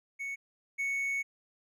triangle tone pair in turn, 2217 / 2217 Hz, C#7 / C#7, 0 / 0 cents, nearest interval unison, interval 0 cents, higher neither, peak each -33 / -28 dBFS, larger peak second, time 0.19-0.36 / 0.78-1.23 s, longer second, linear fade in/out 20 ms, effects none

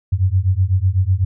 sine beating tone pair, 90 / 98 Hz, F#2 / G2, -47 / 0 cents, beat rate 8 Hz, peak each -16 dBFS, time 0.12-1.25 s, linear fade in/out 10 ms, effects none

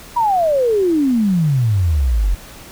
sine exponential sweep, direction down, 983 to 43 Hz, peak -12 dBFS, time 0.16-2.35 s, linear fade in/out 10 ms, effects pink hiss -38 dBFS RMS until 2.71 s

